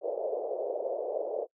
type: band-pass noise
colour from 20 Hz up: white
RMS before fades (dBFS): -33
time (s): 0.01-1.47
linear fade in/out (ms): 50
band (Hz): 420 to 630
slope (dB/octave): 48
effects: noise-tail reverb RT60 0.1 s tail -23 dB re dry